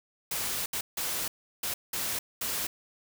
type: noise bursts at uneven times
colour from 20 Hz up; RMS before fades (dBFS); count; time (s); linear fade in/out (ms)
white; -32; 6; 0.31-0.66 / 0.73-0.81 / 0.97-1.28 / 1.63-1.74 / 1.93-2.19 / 2.41-2.67; 5
effects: none